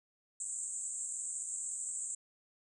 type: band-pass noise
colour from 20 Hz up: pink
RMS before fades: -40 dBFS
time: 0.4-2.15 s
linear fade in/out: 5 ms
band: 7300 to 8400 Hz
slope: 96 dB/octave
effects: none